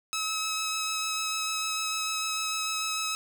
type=tone with vibrato; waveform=10% pulse; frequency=1288 Hz; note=E6; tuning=41 cents flat; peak=-20 dBFS; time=0.13-3.15 s; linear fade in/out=0 ms; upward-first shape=sine; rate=6.7 Hz; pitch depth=12 cents each way; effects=none